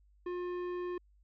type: tone with tanh clipping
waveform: sine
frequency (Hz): 356.2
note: F4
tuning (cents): +34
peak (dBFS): -37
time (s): 0.26-0.98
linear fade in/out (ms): 5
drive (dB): 13
effects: added 50 Hz sine -62 dBFS peak until 1.23 s